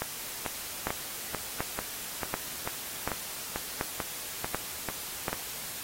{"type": "two click trains", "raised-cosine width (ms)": 0.5, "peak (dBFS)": [-16, -14], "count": [13, 7], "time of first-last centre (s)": [[0.02, 5.33], [0.87, 5.282]], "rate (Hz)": [2.26, 1.36], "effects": ["white hiss -39 dBFS RMS until 5.83 s", "AAC 48 kbps"]}